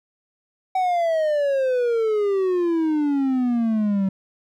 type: exponential sweep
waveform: triangle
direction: down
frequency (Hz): 760 to 190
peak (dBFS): -16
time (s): 0.75-4.09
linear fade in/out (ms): 5
effects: none